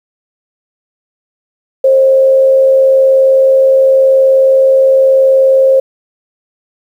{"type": "tone with frequency modulation", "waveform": "sine", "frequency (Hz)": 532, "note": "C5", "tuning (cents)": 29, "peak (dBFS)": -4, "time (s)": [1.84, 5.8], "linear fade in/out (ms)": 5, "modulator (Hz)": 79.1, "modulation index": 0.26, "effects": ["7-bit"]}